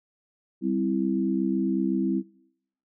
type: chord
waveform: sine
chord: C major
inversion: second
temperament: equal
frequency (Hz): 196 / 261.6 / 329.6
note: G3 / C4 / E4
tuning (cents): 0 / 0 / 0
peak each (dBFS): -27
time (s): 0.61-2.23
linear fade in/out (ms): 50
effects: noise-tail reverb RT60 0.8 s tail -24 dB re dry